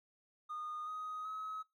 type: tone with pitch steps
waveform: triangle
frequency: 1227 / 1252.8 / 1279.1 Hz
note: D#6 / D#6 / D#6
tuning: -25 / +11 / +47 cents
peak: -37 dBFS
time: 0.49-1.63 s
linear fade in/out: 20 ms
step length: 380 ms
effects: noise-tail reverb RT60 0.2 s tail -25 dB re dry + tanh soft clip ceiling -36 dBFS